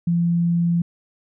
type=tone; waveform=sine; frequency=170.9 Hz; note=F3; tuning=37 cents flat; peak=-16 dBFS; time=0.07-0.82 s; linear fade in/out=5 ms; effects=none